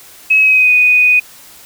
sine tone with pitch glide, 2565 to 2486 Hz, E7 to D#7, -48 to -2 cents, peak -6 dBFS, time 0.3-1.2 s, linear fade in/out 10 ms, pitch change -54 cents, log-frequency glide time 0.4-0.72 s, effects white hiss -39 dBFS RMS until 1.65 s

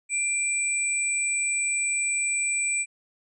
sine tone pair together, 2364 / 7952 Hz, D7 / B8, +11 / +11 cents, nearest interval octave + major sixth, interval 2100 cents, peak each -26 dBFS, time 0.09-2.86 s, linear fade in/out 50 ms, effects none

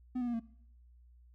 triangle tone with pitch steps, 252.1 / 244 / 238.5 / 228.7 Hz, B3 / B3 / A#3 / A#3, +36 / -21 / +40 / -33 cents, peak -30 dBFS, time 0.15-0.398 s, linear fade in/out 10 ms, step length 62 ms, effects noise-tail reverb RT60 0.7 s tail -21 dB re dry + added 60 Hz sine -57 dBFS peak until 1.34 s

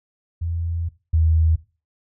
sine tone pair in turn, 84.1 / 80.37 Hz, E2 / E2, +35 / -43 cents, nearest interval minor second, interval 78 cents, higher first, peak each -22 / -14 dBFS, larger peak second, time 0.41-0.89 / 1.13-1.56 s, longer first, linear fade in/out 10 ms, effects noise-tail reverb RT60 0.3 s tail -17 dB re dry

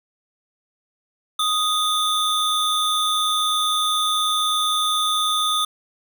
square tone pair together, 1244 / 3533 Hz, D#6 / A7, -1 / +6 cents, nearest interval octave + tritone, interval 1807 cents, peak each -22 dBFS, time 1.39-5.65 s, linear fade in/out 5 ms, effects none

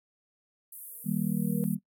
pink band-pass noise, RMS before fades -45 dBFS, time 0.72-1.75 s, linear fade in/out 5 ms, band 10000 to 15000 Hz, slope 48 dB/octave
sine tone with exponential growth, 477 Hz, A#4, 40 cents sharp, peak -35 dBFS, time 0.85-1.64 s, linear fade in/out 0 ms, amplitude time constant 170 ms
sine chord, Eb major, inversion none, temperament just, 155.56 / 194.45 / 233.3 Hz, Eb3 / G3 / Bb3, 0 / -14 / +2 cents, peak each -32 / -29 / -32 dBFS, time 1.04-1.79 s, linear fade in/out 50 ms
effects noise-tail reverb RT60 0.1 s tail -20 dB re dry

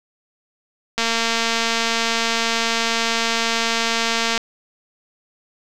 click train, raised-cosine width 0.2 ms, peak -3 dBFS, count 779, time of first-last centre 0.98-4.377 s, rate 229 Hz, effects none

